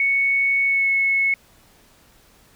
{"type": "tone with pitch glide", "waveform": "sine", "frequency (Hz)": [2217, 2194], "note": ["C#7", "C#7"], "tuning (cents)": [0, -18], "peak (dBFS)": -16, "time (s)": [0, 1.34], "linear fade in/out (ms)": 2, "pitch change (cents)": -18, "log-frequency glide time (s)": [0.65, 0.89], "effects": ["pink hiss -54 dBFS RMS until 2.55 s"]}